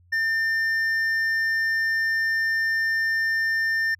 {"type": "tone with hard clipping", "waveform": "triangle", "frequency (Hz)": 1800, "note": "A6", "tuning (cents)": 39, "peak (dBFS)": -22, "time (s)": [0.12, 3.95], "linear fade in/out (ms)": 10, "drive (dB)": 8, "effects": ["added 88 Hz sine -54 dBFS peak until 3.99 s"]}